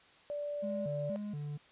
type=tone; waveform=sine; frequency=584 Hz; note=D5; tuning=10 cents flat; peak=-35 dBFS; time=0.3-1.16 s; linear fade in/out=0 ms
type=tone with vibrato; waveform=triangle; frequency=174.61 Hz; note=F3; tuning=in tune; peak=-35 dBFS; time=0.62-1.58 s; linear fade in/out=20 ms; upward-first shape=square; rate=2.1 Hz; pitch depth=300 cents each way
effects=white hiss -61 dBFS RMS until 1.71 s + resampled to 8000 Hz